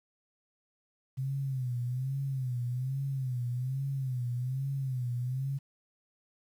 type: tone with vibrato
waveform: sine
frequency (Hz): 129.4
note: C3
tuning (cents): -19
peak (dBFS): -30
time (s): 1.17-5.59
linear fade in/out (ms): 20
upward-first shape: sine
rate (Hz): 1.2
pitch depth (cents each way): 110
effects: 10-bit